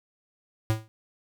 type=tone with exponential decay; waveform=square; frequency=110 Hz; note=A2; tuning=in tune; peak=-19 dBFS; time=0.7-0.88 s; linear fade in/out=0 ms; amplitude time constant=39 ms; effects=none